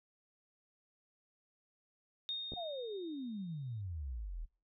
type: tone with exponential decay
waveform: sine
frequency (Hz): 3693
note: A#7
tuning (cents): -17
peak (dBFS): -35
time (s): 2.29-3.81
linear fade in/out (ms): 0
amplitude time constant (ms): 330
type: clicks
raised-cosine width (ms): 2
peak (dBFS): -32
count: 2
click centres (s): 2.521 / 2.536
type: exponential sweep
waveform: sine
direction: down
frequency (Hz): 740 to 36.68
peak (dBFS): -39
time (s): 2.56-4.46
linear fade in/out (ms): 20
effects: noise-tail reverb RT60 0.3 s tail -21 dB re dry